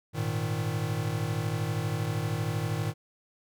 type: chord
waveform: square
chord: Ab suspended second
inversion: none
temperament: equal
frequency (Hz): 103.83 / 116.54 / 155.56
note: Ab2 / Bb2 / Eb3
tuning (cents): 0 / 0 / 0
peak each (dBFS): -34 / -33 / -33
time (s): 0.13-2.94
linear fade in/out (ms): 50
effects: none